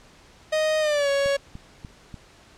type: tone with pitch glide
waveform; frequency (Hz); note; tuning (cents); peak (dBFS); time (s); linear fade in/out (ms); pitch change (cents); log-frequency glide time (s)
45% pulse; 622.3 to 557.6; D#5 to C#5; 0 to +10; -20; 0.52-1.37; 10; -190; 0.8-1.09
type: click train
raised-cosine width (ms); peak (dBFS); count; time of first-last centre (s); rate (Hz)
5; -25; 4; 1.26-2.142; 3.4
effects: pink hiss -52 dBFS RMS until 2.57 s + low-pass 7000 Hz 12 dB/octave